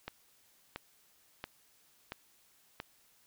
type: click train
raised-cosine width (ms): 0.3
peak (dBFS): -23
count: 5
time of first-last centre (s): 0.08-2.801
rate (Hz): 1.47
effects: white hiss -67 dBFS RMS until 3.26 s